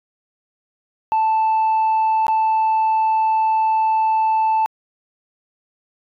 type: tone with dropouts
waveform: sine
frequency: 880 Hz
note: A5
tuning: in tune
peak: -12 dBFS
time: 1.12-4.66 s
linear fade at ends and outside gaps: 0 ms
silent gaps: 2.267-2.282 s
effects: tanh soft clip ceiling -13 dBFS